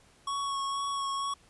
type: tone with vibrato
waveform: square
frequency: 1108.7 Hz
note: C#6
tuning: in tune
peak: -31 dBFS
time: 0.27-1.34 s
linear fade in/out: 5 ms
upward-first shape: sine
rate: 2.1 Hz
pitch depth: 16 cents each way
effects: pink hiss -61 dBFS RMS until 1.49 s + resampled to 24000 Hz